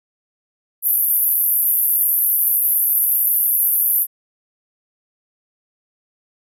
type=band-pass noise; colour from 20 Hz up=white; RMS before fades=-17 dBFS; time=0.82-4.07 s; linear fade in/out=50 ms; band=11000 to 14000 Hz; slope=96 dB/octave; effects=none